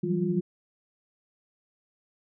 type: tone cluster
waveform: sine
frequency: 165.1 / 179.5 / 190.6 / 199.6 / 352 Hz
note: E3 / F3 / G3 / G3 / F4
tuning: +3 / +48 / -48 / +32 / +14 cents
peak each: -30 / -32 / -29 / -37 / -29 dBFS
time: 0.03-0.41 s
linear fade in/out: 10 ms
effects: none